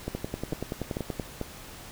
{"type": "two click trains", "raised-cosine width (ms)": 2, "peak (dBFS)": [-17, -17], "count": [4, 12], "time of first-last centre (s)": [[0.08, 1.413], [0.15, 1.198]], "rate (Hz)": [2.25, 10.5], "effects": ["pink hiss -45 dBFS RMS until 1.91 s"]}